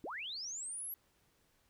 sine linear sweep, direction up, 233.1 to 11840 Hz, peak -40 dBFS, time 0.04-0.94 s, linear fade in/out 0 ms, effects pink hiss -73 dBFS RMS until 1.69 s

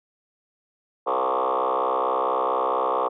sine tone with frequency modulation, 807 Hz, G#5, 50 cents flat, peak -19 dBFS, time 1.06-3.09 s, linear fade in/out 20 ms, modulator 64.4 Hz, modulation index 6.1, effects tanh soft clip ceiling -17 dBFS

